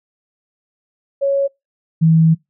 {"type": "tone pair in turn", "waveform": "sine", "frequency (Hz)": [554.4, 161.81], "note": ["C#5", "E3"], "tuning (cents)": [0, -32], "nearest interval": "octave + major sixth", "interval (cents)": 2132, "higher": "first", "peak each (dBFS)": [-13, -8], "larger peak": "second", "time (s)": [[1.21, 1.48], [2.01, 2.35]], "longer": "second", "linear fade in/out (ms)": 20, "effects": ["noise-tail reverb RT60 0.2 s tail -25 dB re dry"]}